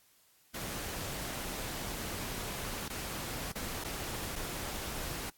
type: noise with dropouts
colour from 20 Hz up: pink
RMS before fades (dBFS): -39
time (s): 0.54-5.3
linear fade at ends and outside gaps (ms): 5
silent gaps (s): 2.882-2.899 / 3.521-3.555 / 3.84-3.845 / 4.356-4.36
effects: white hiss -66 dBFS RMS until 5.37 s + AAC 64 kbps